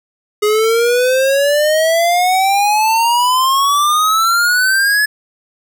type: exponential sweep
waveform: square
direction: up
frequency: 415.3 to 1718 Hz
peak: -11 dBFS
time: 0.42-5.06 s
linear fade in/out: 10 ms
effects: none